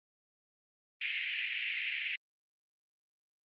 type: band-pass noise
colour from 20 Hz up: white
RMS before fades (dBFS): -36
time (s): 1.01-2.16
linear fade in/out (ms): 5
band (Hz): 2000 to 2800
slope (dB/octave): 48
effects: Opus 24 kbps